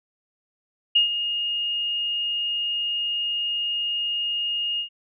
sine tone with ADSR envelope, 2848 Hz, F7, 33 cents sharp, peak -13 dBFS, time 0.95-4.89 s, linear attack 10 ms, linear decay 120 ms, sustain -10 dB, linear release 97 ms, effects none

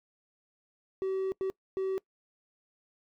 triangle tone bursts at uneven times, 381.9 Hz, G4, 45 cents flat, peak -26 dBFS, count 3, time 1.02-1.32 / 1.41-1.5 / 1.77-1.98 s, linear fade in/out 0 ms, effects noise-tail reverb RT60 0.1 s tail -23 dB re dry + tanh soft clip ceiling -22 dBFS

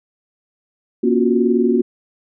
sine chord, Gb major seventh, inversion first, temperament equal with one note detuned, 238.3 / 277.2 / 349.2 / 370 Hz, Bb3 / Db4 / F4 / Gb4, +38 / 0 / 0 / 0 cents, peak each -16 / -21 / -20 / -17 dBFS, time 1.03-1.82 s, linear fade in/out 10 ms, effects none

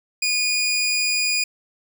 20% pulse tone, 2453 Hz, D#7, 25 cents flat, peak -14 dBFS, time 0.22-1.44 s, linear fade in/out 5 ms, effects none

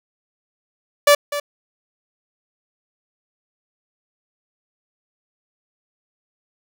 sawtooth tone with echo, 580 Hz, D5, 22 cents flat, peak -5 dBFS, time 1.07-1.15 s, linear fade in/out 5 ms, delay 250 ms, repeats 1, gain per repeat -13 dB, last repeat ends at 1.4 s, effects none

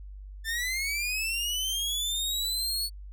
sawtooth linear sweep, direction up, 1760 to 4435 Hz, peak -25 dBFS, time 0.44-2.9 s, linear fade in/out 50 ms, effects added 49 Hz sine -40 dBFS peak until 3.12 s

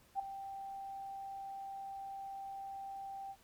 sine tone with ADSR envelope, 784 Hz, G5, in tune, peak -30 dBFS, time 0.15-3.36 s, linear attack 44 ms, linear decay 6 ms, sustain -12 dB, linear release 54 ms, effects pink hiss -66 dBFS RMS until 3.43 s + MP3 96 kbps

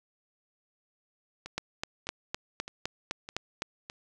two click trains, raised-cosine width 0.2 ms, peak -14 / -23 dBFS, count 9 / 5, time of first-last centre 1.58-3.621 / 1.46-3.899 s, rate 3.92 / 1.64 Hz, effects none

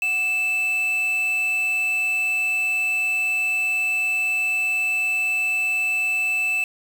triangle tone with quantisation, 2637 Hz, E7, in tune, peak -18 dBFS, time 0.02-6.64 s, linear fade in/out 2 ms, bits 6, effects none

